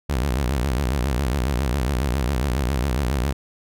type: tone with vibrato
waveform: sawtooth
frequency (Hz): 65.41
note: C2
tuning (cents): 0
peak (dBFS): -16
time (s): 0.09-3.33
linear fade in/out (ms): 10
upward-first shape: sine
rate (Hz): 7.3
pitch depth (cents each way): 200
effects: none